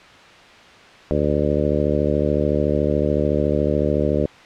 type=harmonic tone; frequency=73.8 Hz; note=D2; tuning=9 cents sharp; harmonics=1 / 2 / 3 / 4 / 5 / 6 / 7 / 8; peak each=-25 / -25 / -25 / -25 / -25 / -25 / -25 / -25 dBFS; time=1.11-4.26 s; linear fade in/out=0 ms; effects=white hiss -44 dBFS RMS until 4.45 s + low-pass 3000 Hz 12 dB/octave